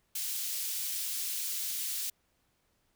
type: high-pass noise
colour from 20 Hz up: white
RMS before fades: -35 dBFS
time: 0.15-2.1 s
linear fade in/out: 5 ms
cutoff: 3300 Hz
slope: 12 dB/octave
effects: pink hiss -74 dBFS RMS until 2.95 s